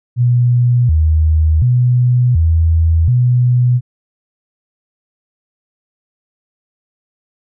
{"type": "tone with pitch steps", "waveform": "sine", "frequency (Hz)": [122.1, 78.6, 123.7, 81.7, 123.6], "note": ["B2", "D#2", "B2", "E2", "B2"], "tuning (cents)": [-19, 18, 3, -15, 2], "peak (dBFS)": -8, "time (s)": [0.16, 3.81], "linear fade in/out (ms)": 50, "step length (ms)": 730, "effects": []}